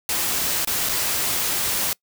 white noise with dropouts, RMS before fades -23 dBFS, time 0.09-1.93 s, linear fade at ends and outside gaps 1 ms, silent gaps 0.648-0.673 / 0.889-0.893 s, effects noise-tail reverb RT60 0.1 s tail -24 dB re dry

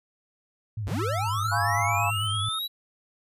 sine tone with vibrato, 104.2 Hz, G#2, 6 cents sharp, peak -28 dBFS, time 0.77-2.49 s, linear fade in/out 5 ms, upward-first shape sine, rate 9 Hz, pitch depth 98 cents each way
square linear sweep, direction up, 31.93 to 3951 Hz, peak -29 dBFS, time 0.86-2.68 s, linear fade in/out 20 ms
sine tone with pitch glide, 1318.5 to 1300.3 Hz, E6 to E6, 0 to -24 cents, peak -31 dBFS, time 0.99-2.59 s, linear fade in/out 5 ms, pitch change -24 cents, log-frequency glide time 1.85-2.21 s
sine chord, C# dominant seventh, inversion first, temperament equal, 698.5 / 830.6 / 987.8 / 1108.7 Hz, E#5 / G#5 / B5 / C#6, 0 / 0 / 0 / 0 cents, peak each -30 dBFS, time 1.51-2.11 s, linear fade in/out 20 ms
effects resampled to 32000 Hz

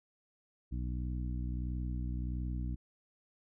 harmonic tone, 61.5 Hz, B1, 7 cents flat, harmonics 1 / 2 / 3 / 4 / 5, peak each -35 / -41 / -45 / -47 / -49 dBFS, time 0.71-2.76 s, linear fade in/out 20 ms, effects none

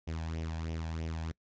sawtooth tone with flanger, 81 Hz, E2, 30 cents flat, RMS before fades -37 dBFS, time 0.07-1.32 s, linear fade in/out 10 ms, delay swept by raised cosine 0.34 to 1.24 ms, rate 3.1 Hz, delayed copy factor +0.65, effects noise-tail reverb RT60 0.1 s tail -25 dB re dry + resampled to 16000 Hz

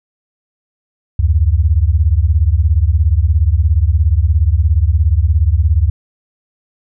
sine beating tone pair, 71.5 / 88.5 Hz, D2 / F2, -46 / +23 cents, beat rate 17 Hz, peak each -11 / -12 dBFS, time 1.19-5.9 s, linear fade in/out 5 ms, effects none

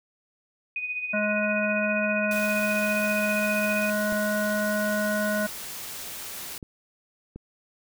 sine tone with tremolo, 2489 Hz, D#7, in tune, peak -26 dBFS, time 0.76-3.9 s, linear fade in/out 2 ms, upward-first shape sine, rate 15 Hz, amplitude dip 55%
harmonic tone, 210 Hz, G#3, 19 cents sharp, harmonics 1 / 3 / 5 / 7 / 9, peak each -28 / -27 / -38 / -29 / -41 dBFS, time 1.13-5.47 s, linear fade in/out 10 ms
white noise, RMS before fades -37 dBFS, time 2.31-6.58 s, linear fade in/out 2 ms
clicks, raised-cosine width 3 ms, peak -26 dBFS, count 3, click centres 4.124 / 6.628 / 7.36 s
effects none

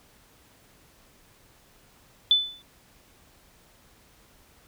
sine tone with exponential decay, 3500 Hz, A7, 10 cents flat, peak -13 dBFS, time 2.31-2.62 s, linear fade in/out 1 ms, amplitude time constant 67 ms, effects pink hiss -58 dBFS RMS until 4.67 s

